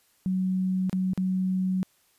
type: tone with dropouts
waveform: sine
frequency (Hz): 186.5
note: F#3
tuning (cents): +14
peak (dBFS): -23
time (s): 0.26-1.83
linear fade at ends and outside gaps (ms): 0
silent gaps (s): 0.896-0.929 / 1.134-1.176
effects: white hiss -65 dBFS RMS until 2.18 s + resampled to 32000 Hz